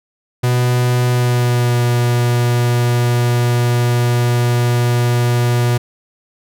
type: tone with pitch glide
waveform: 45% pulse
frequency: 123.47 to 120.86 Hz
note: B2 to B2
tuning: 0 to -37 cents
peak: -12 dBFS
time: 0.43-5.78 s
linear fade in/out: 10 ms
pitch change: -37 cents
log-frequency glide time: 1.1-1.79 s
effects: none